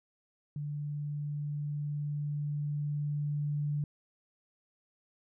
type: tone with level ramp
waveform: sine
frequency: 146.83 Hz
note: D3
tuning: in tune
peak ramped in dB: -34 to -29 dBFS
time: 0.56-3.84 s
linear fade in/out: 2 ms
effects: none